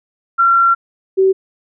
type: tone pair in turn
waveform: sine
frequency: 1367 / 382.2 Hz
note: F6 / G4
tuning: -37 / -44 cents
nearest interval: octave + minor seventh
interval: 2207 cents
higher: first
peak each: -8 dBFS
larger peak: neither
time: 0.38-0.75 / 1.17-1.33 s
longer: first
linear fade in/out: 20 ms
effects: none